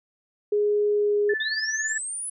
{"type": "tone with pitch glide", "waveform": "sine", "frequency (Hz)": [415.3, 412.9], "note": ["G#4", "G#4"], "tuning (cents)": [0, -10], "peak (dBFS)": -19, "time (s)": [0.52, 1.34], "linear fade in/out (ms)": 5, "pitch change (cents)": -10, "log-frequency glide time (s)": [0.9, 1.18]}
{"type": "tone with tremolo", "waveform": "sine", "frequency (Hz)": 1752, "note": "A6", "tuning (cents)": -8, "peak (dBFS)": -23, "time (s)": [1.29, 1.98], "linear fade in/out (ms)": 5, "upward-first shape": "sine", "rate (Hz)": 18, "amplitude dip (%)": 60}
{"type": "linear sweep", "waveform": "sine", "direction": "up", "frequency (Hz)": [3481, 10220], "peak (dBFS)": -29, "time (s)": [1.4, 2.3], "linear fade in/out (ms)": 5}
{"effects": []}